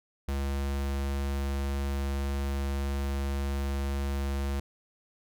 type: tone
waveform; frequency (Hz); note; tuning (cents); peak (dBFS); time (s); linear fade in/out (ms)
square; 69.3; C#2; 0; -29; 0.28-4.6; 5
effects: none